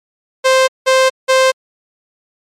sawtooth tone bursts, 523.3 Hz, C5, in tune, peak -4 dBFS, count 3, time 0.44-1.52 s, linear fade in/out 20 ms, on 240 ms, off 180 ms, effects low-pass 8000 Hz 12 dB/octave + MP3 96 kbps

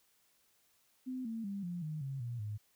sine tone with pitch steps, 256.5 / 225.9 / 198.93 / 175.19 / 154.29 / 135.88 / 119.66 / 105.38 Hz, C4 / A3 / G3 / F3 / D#3 / C#3 / A#2 / G#2, -34 / +46 / +26 / +6 / -14 / -34 / +46 / +26 cents, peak -37 dBFS, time 1.06-2.58 s, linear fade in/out 20 ms, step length 190 ms, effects white hiss -72 dBFS RMS until 2.75 s

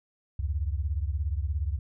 sine beating tone pair, 69.3 / 86.3 Hz, C#2 / F2, 0 / -20 cents, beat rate 17 Hz, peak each -28 / -31 dBFS, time 0.39-1.79 s, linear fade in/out 5 ms, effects none

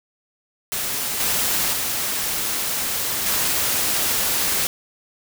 white noise with level steps, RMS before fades -25 / -21 / -24 / -21 dBFS, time 0.72-4.67 s, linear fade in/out 0 ms, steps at 1.2 / 1.73 / 3.26 s, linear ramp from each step 2 ms, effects none

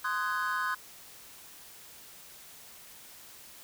triangle chord, Ab dominant seventh, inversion first, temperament just, 1038.3 / 1245.9 / 1495.1 / 1661.2 Hz, C6 / Eb6 / Gb6 / Ab6, -14 / +2 / +18 / 0 cents, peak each -32 / -33 / -32 / -35 dBFS, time 0.04-0.75 s, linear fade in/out 10 ms, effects white hiss -51 dBFS RMS until 3.63 s

